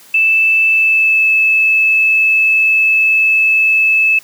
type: tone with pitch glide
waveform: sine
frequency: 2637 to 2611 Hz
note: E7 to E7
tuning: 0 to -17 cents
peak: -8 dBFS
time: 0.14-4.19 s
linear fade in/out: 5 ms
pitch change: -17 cents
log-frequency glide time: 0.69-1.28 s
effects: white hiss -42 dBFS RMS until 4.23 s + high-pass 100 Hz 12 dB/octave